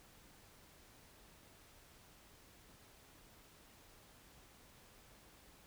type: silence
effects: pink hiss -63 dBFS RMS until 5.66 s